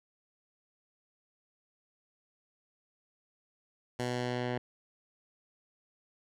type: tone with low-pass filter sweep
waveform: 10% pulse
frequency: 123.47 Hz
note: B2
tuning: in tune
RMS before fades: -34 dBFS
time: 3.99-4.58 s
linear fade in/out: 5 ms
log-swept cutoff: 9200 to 2500 Hz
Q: 0.84
effects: none